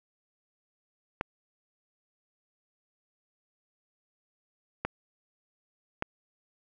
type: clicks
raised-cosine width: 0.5 ms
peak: -14 dBFS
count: 3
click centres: 1.211 / 4.85 / 6.024 s
effects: none